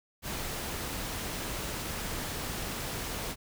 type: noise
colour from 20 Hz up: pink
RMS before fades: -36 dBFS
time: 0.22-3.36 s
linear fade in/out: 50 ms
effects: none